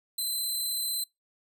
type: tone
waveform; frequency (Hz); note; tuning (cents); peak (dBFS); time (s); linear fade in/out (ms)
15% pulse; 4059; B7; +47; -22; 0.18-1.04; 5
effects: noise-tail reverb RT60 0.2 s tail -25 dB re dry